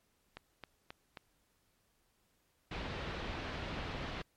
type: click train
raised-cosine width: 0.3 ms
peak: -29 dBFS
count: 4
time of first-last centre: 0.37-1.172 s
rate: 3.74 Hz
type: low-pass noise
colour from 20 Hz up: pink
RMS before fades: -41 dBFS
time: 2.71-4.22 s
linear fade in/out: 5 ms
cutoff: 3900 Hz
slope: 24 dB/octave
effects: pink hiss -75 dBFS RMS until 4.36 s + MP3 64 kbps

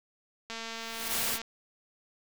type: click train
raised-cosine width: 0.2 ms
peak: -22 dBFS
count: 209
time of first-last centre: 0.5-1.416 s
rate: 227 Hz
type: noise with exponential growth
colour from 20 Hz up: white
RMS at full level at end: -34 dBFS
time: 0.64-1.08 s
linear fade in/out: 0 ms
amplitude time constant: 94 ms
type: noise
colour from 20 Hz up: white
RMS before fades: -31 dBFS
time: 1.07-1.39 s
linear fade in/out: 50 ms
effects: none

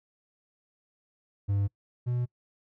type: tone pair in turn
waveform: triangle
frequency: 100 / 122.6 Hz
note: G2 / B2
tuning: +35 / -12 cents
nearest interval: major third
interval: 353 cents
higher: second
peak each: -22 / -24 dBFS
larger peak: first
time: 1.48-1.68 / 2.06-2.26 s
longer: neither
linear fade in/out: 20 ms
effects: noise-tail reverb RT60 0.1 s tail -25 dB re dry

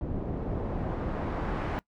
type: noise with low-pass filter sweep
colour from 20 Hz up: pink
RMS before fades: -32 dBFS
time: 0.01-1.79 s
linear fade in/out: 0 ms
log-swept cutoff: 420 to 1500 Hz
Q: 0.77
effects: noise-tail reverb RT60 0.1 s tail -22 dB re dry

